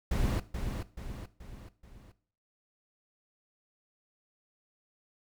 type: noise with echo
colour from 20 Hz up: brown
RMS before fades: -29 dBFS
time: 0.11-0.4 s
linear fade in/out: 5 ms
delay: 430 ms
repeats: 4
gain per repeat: -6 dB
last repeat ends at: 2.12 s
effects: noise-tail reverb RT60 0.5 s tail -17 dB re dry